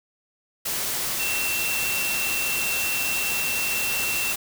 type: tone in noise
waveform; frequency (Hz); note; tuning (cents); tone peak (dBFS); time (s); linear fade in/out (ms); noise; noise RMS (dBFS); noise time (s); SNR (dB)
sine; 2702; E7; +42; -26; 1.19-4.33; 10; white; -27; 0.65-4.36; -2
effects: none